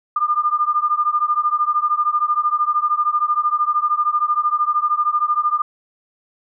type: beating tone pair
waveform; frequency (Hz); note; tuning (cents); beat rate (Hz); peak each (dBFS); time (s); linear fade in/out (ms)
sine; 1201 / 1214; D6 / D#6; +38 / -43; 13; -18 / -19; 0.16-5.62; 5
effects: none